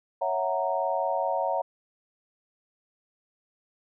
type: chord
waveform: sine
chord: F# dominant seventh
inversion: second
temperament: equal with one note detuned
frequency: 554.4 / 659.3 / 740 / 929.6 Hz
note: C#5 / E5 / F#5 / A#5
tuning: 0 / 0 / 0 / -5 cents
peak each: -30 dBFS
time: 0.21-1.62 s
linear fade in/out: 10 ms
effects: none